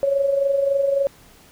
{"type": "tone with amplitude modulation", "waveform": "sine", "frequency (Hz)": 554.4, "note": "C#5", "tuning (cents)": 0, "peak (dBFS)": -14, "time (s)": [0.03, 1.07], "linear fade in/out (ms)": 0, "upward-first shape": "sine", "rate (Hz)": 23.6, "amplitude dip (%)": 55, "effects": ["pink hiss -50 dBFS RMS until 1.51 s"]}